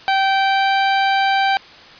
sawtooth tone with pitch glide, 776 to 780.9 Hz, G5 to G5, -18 to -7 cents, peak -10 dBFS, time 0.08-1.57 s, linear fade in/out 0 ms, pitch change +11 cents, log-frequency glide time 0.19-0.75 s, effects white hiss -41 dBFS RMS until 1.99 s + resampled to 11025 Hz

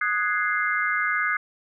sine chord, Ab dominant seventh, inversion second, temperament equal, 1244.5 / 1480 / 1661.2 / 2093 Hz, Eb6 / Gb6 / Ab6 / C7, 0 / 0 / 0 / 0 cents, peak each -27 dBFS, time 0.01-1.37 s, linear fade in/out 5 ms, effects none

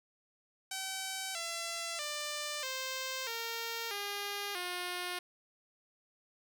5% pulse tone with pitch steps, 766 / 674.6 / 594.1 / 523.2 / 460.8 / 405.8 / 357.4 Hz, G5 / E5 / D5 / C5 / A#4 / G#4 / F4, -40 / +40 / +20 / 0 / -20 / -40 / +40 cents, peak -25 dBFS, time 0.71-5.19 s, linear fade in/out 5 ms, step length 640 ms, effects none

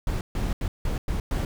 brown noise bursts at uneven times, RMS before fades -26 dBFS, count 6, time 0.07-0.21 / 0.35-0.53 / 0.61-0.68 / 0.85-0.98 / 1.08-1.2 / 1.31-1.45 s, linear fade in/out 2 ms, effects none

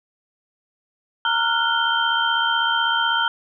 sine tone cluster, 922 / 1378 / 1454 / 3134 Hz, A#5 / F6 / F#6 / G7, -19 / -24 / -31 / -1 cents, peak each -23 dBFS, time 1.25-3.28 s, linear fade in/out 2 ms, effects none

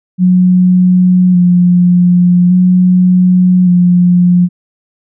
sine tone with vibrato, 179.8 Hz, F#3, 49 cents flat, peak -4 dBFS, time 0.18-4.49 s, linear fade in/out 50 ms, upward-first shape square, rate 0.43 Hz, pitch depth 21 cents each way, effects none

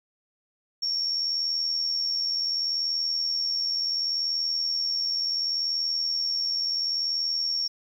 sine tone with amplitude modulation, 5500 Hz, F8, 27 cents flat, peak -22 dBFS, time 0.82-7.68 s, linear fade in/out 10 ms, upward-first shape sine, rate 80.7 Hz, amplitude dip 50%, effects 9-bit

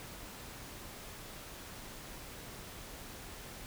silence, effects pink hiss -48 dBFS RMS until 3.66 s

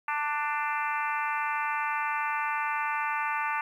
harmonic tone with a mistuned harmonic, 296.4 Hz, D4, 16 cents sharp, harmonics 3 / 4 / 5 / 6 / 7 / 8 / 9, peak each -31 / -33 / -35 / -37 / -38 / -39 / -40 dBFS, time 0.08-3.61 s, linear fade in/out 2 ms, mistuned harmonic 4, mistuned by -17 cents, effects 10-bit

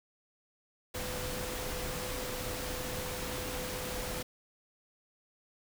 sine tone in noise, 503 Hz, B4, 32 cents sharp, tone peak -42 dBFS, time 0.94-4.23 s, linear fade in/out 10 ms, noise pink, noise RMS -38 dBFS, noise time 0.94-4.23 s, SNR -7 dB, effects none

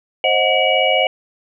sine tone cluster, 530 / 625 / 729 / 2281 / 2903 Hz, C5 / D#5 / F#5 / C#7 / F#7, +22 / +8 / -26 / +49 / -34 cents, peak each -19 dBFS, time 0.24-1.07 s, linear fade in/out 2 ms, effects none

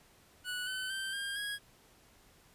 25% pulse tone with pitch steps, 1475 / 1517.3 / 1560.9 / 1605.7 / 1651.8 Hz, F#6 / F#6 / G6 / G6 / G#6, -6 / +43 / -8 / +41 / -10 cents, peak -32 dBFS, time 0.44-1.59 s, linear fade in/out 50 ms, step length 230 ms, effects pink hiss -63 dBFS RMS until 2.54 s + resampled to 32000 Hz

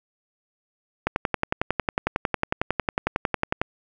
click train, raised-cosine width 0.5 ms, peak -6 dBFS, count 29, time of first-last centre 1.07-3.615 s, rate 11 Hz, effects none

